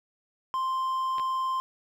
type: tone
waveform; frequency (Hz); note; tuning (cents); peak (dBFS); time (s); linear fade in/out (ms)
triangle; 1046.5; C6; 0; -24; 0.54-1.6; 0
type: clicks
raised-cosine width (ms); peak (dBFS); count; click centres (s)
0.3; -25; 2; 1.183 / 1.197
effects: none